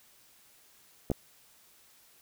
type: clicks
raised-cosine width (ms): 2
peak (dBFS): -16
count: 2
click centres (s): 1.101 / 1.116
effects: white hiss -61 dBFS RMS until 2.21 s